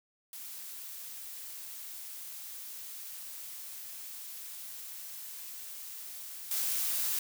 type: noise with level steps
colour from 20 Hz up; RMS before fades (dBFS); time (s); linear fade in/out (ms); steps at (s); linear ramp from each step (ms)
blue; -44 / -32; 0.33-7.19; 2; 6.51; 2
effects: none